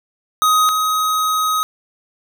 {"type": "tone pair in turn", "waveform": "square", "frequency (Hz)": [1255, 1262.1], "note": ["D#6", "D#6"], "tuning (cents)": [15, 24], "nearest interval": "unison", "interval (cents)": 9, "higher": "second", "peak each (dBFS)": [-12, -16], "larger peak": "first", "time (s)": [[0.42, 0.69], [0.69, 1.63]], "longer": "second", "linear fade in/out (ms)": 0, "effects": []}